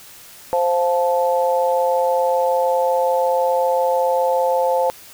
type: harmonic tone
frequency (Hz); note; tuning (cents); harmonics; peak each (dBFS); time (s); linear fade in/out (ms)
174.61; F3; 0; 3 / 4 / 5; -17 / -23 / -20; 0.53-4.9; 0
effects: white hiss -42 dBFS RMS until 5.13 s